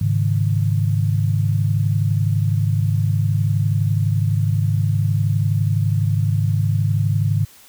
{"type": "chord", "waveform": "sine", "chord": "Ab suspended fourth", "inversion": "none", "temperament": "equal with one note detuned", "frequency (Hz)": [103.83, 136.13, 155.56], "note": ["Ab2", "Db3", "Eb3"], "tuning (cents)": [0, -31, 0], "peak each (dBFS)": [-17, -22, -22], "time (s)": [0.01, 7.45], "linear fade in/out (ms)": 5, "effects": ["white hiss -47 dBFS RMS until 7.68 s"]}